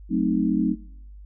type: chord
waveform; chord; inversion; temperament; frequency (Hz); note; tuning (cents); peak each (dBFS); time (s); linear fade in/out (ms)
sine; F# diminished seventh; none; equal; 185 / 220 / 261.6 / 311.1; F#3 / A3 / C4 / Eb4; 0 / 0 / 0 / 0; -25; 0.09-0.76; 50
effects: noise-tail reverb RT60 0.8 s tail -24 dB re dry + added 50 Hz sine -40 dBFS peak until 1.25 s